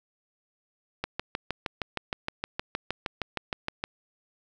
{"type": "click train", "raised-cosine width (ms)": 0.3, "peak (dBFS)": -13, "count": 19, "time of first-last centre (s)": [1.04, 3.839], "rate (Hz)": 6.43, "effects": []}